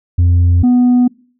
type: tone pair in turn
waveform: sine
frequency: 87.31 / 246.9 Hz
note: F2 / B3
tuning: 0 / 0 cents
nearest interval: octave + tritone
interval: 1800 cents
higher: second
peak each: -4 dBFS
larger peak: neither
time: 0.18-0.63 / 0.63-1.08 s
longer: neither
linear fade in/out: 10 ms
effects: noise-tail reverb RT60 0.5 s tail -26 dB re dry + tanh soft clip ceiling -6 dBFS